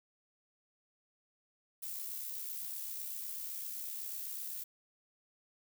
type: noise with amplitude modulation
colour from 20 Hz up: violet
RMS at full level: -40 dBFS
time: 1.82-4.64 s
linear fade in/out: 10 ms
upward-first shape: sine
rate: 67.9 Hz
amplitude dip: 40%
effects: none